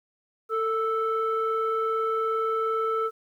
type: tone pair together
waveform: sine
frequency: 447 / 1318.5 Hz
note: A4 / E6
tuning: +27 / 0 cents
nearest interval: octave + perfect fifth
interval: 1873 cents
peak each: -25 dBFS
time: 0.49-3.11 s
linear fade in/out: 50 ms
effects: tanh soft clip ceiling -18 dBFS + 10-bit